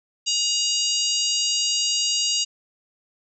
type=harmonic tone; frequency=950 Hz; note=A#5; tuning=33 cents sharp; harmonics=3 / 4 / 5 / 6 / 7 / 8; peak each=-25 / -30 / -25 / -34 / -26 / -31 dBFS; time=0.26-2.45 s; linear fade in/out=20 ms; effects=none